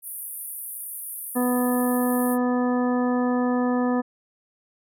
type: band-pass noise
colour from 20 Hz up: pink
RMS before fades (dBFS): -35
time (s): 0.02-2.38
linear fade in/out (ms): 50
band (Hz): 9400 to 15000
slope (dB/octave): 96
type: harmonic tone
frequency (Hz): 247.8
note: B3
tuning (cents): +6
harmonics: 1 / 2 / 3 / 4 / 5 / 7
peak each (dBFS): -21 / -27 / -31 / -33 / -35 / -38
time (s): 1.35-4.02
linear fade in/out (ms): 20
effects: none